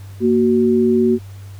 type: tone pair together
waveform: sine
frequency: 233.1 / 372.6 Hz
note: A#3 / F#4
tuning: 0 / +12 cents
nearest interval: minor sixth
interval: 812 cents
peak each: -14 dBFS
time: 0.2-1.19 s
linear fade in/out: 50 ms
effects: added 98 Hz sine -32 dBFS peak until 1.59 s + pink hiss -48 dBFS RMS until 1.59 s